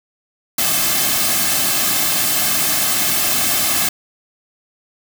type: noise with comb filter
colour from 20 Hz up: white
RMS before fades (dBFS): -17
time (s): 0.58-3.89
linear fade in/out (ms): 5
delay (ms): 2.1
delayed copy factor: -0.7
effects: none